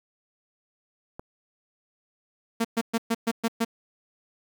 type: click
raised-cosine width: 1 ms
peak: -23 dBFS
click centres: 1.195 s
type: tone bursts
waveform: sawtooth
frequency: 228.6 Hz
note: A#3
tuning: 34 cents flat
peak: -18 dBFS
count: 7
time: 2.6-3.649 s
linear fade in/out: 10 ms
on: 47 ms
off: 120 ms
effects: 9-bit

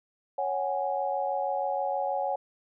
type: chord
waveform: sine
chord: C# suspended fourth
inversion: none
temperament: equal with one note detuned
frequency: 554.4 / 744.3 / 830.6 Hz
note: C#5 / F#5 / G#5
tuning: 0 / +10 / 0 cents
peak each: -31 dBFS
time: 0.38-2.36 s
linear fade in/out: 5 ms
effects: none

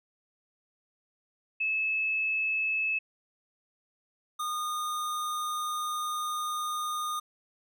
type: tone pair in turn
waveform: sine / square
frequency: 2600 / 1224.6 Hz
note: E7 / D#6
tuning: -24 / -28 cents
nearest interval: octave + minor second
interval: 1304 cents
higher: first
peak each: -26 / -31 dBFS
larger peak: first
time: 1.6-2.99 / 4.39-7.2 s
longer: second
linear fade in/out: 10 ms
effects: none

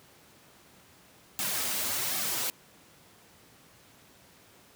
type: noise with flanger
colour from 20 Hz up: white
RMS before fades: -31 dBFS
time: 1.39-2.5 s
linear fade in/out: 0 ms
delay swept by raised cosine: 2 to 7.5 ms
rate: 1.3 Hz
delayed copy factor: -0.85
effects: pink hiss -57 dBFS RMS until 4.75 s + high-pass 100 Hz 12 dB/octave

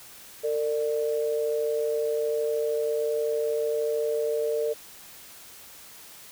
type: tone pair together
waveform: sine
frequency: 453.2 / 594.5 Hz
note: A#4 / D5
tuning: -49 / +21 cents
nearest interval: perfect fourth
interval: 470 cents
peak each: -25 / -29 dBFS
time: 0.43-4.74 s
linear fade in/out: 20 ms
effects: white hiss -47 dBFS RMS until 6.31 s

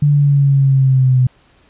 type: linear sweep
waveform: sine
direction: down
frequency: 146.83 to 126.2 Hz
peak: -8 dBFS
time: 0.02-1.27 s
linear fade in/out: 5 ms
effects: pink hiss -52 dBFS RMS until 1.69 s + resampled to 8000 Hz

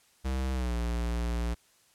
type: tone with pitch glide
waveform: square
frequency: 65.41 to 58.61 Hz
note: C2 to A#1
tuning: 0 to +10 cents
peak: -29 dBFS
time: 0.24-1.55 s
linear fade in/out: 20 ms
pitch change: -190 cents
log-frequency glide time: 0.53-0.75 s
effects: white hiss -64 dBFS RMS until 1.94 s + low-pass 11000 Hz 12 dB/octave

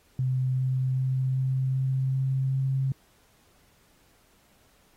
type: tone with pitch steps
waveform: sine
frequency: 129.2 / 129.95 / 130.7 / 131.46 / 132.22 / 132.99 / 133.76 Hz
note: C3 / C3 / C3 / C3 / C3 / C3 / C3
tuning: -21 / -11 / -1 / +9 / +19 / +29 / +39 cents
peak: -23 dBFS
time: 0.19-2.92 s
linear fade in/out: 2 ms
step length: 390 ms
effects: pink hiss -63 dBFS RMS until 4.96 s + AAC 48 kbps

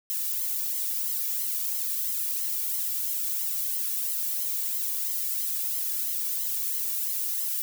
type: noise with flanger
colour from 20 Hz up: violet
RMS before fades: -29 dBFS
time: 0.1-7.62 s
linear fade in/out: 0 ms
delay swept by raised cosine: 0.96 to 1.78 ms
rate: 3 Hz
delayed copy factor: +0.95
effects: none

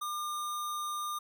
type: tone with sample-and-hold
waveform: sine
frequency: 1199 Hz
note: D6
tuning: 36 cents sharp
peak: -33 dBFS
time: 0.01-1.19 s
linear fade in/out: 10 ms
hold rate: 4900 Hz
effects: none

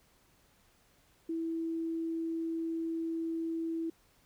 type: tone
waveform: sine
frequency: 328.2 Hz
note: E4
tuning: 8 cents flat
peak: -32 dBFS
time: 1.29-3.9 s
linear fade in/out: 5 ms
effects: pink hiss -67 dBFS RMS until 4.25 s

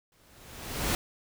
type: noise with exponential growth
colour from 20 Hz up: pink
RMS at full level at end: -26 dBFS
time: 0.12-0.95 s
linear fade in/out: 1 ms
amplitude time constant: 180 ms
effects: none

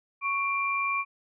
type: tone pair together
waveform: sine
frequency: 1110 / 2370 Hz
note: C#6 / D7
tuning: +2 / +15 cents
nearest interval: octave + minor second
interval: 1313 cents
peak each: -28 dBFS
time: 0.21-1.05 s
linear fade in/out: 50 ms
effects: none

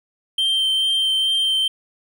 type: tone with vibrato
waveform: triangle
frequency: 3136 Hz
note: G7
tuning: in tune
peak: -15 dBFS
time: 0.38-1.68 s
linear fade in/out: 5 ms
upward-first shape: sine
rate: 2.3 Hz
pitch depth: 12 cents each way
effects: none

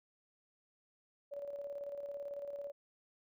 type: tone with tremolo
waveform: sine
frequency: 569 Hz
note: C#5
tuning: 45 cents sharp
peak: -39 dBFS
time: 1.31-2.72 s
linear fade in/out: 20 ms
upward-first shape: square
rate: 18 Hz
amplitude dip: 45%
effects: none

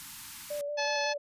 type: band-stop noise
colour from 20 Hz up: white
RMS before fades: -44 dBFS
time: 0-0.61 s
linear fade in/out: 0 ms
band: 320 to 840 Hz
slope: 96 dB/octave
type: tone with vibrato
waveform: sine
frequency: 582 Hz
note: D5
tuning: 16 cents flat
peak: -32 dBFS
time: 0.5-1.18 s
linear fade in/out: 10 ms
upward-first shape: square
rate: 5.4 Hz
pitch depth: 20 cents each way
type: harmonic tone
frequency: 863 Hz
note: A5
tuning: 34 cents flat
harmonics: 1 / 2 / 3 / 4 / 5 / 6 / 7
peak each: -34 / -35 / -36 / -42 / -37 / -41 / -42 dBFS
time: 0.77-1.14 s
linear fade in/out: 20 ms
effects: resampled to 32000 Hz

